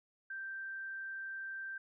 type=tone; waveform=sine; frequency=1568 Hz; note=G6; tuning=in tune; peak=-40 dBFS; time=0.3-1.78 s; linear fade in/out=5 ms; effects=none